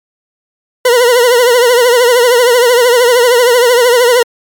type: tone with vibrato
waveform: 40% pulse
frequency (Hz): 486.4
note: B4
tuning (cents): -26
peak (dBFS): -4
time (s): 0.85-4.23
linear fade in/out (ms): 5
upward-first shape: triangle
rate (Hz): 13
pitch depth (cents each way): 100
effects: MP3 96 kbps